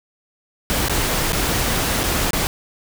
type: noise with dropouts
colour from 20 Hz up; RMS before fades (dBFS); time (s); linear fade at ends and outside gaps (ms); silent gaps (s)
pink; -20; 0.7-2.47; 0; 0.884-0.896 / 1.322-1.331 / 2.033-2.038 / 2.307-2.332
effects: none